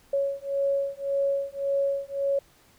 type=beating tone pair; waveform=sine; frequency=554.4 / 556.2 Hz; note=C#5 / C#5; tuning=0 / +6 cents; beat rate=1.8 Hz; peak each=-27 dBFS; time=0.13-2.39 s; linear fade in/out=5 ms; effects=pink hiss -59 dBFS RMS until 2.78 s